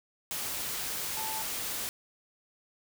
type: tone in noise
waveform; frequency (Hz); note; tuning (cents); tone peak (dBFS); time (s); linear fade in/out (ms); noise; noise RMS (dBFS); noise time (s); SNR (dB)
sine; 880; A5; 0; -37; 1.17-1.42; 0; white; -35; 0.31-1.89; -5
effects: none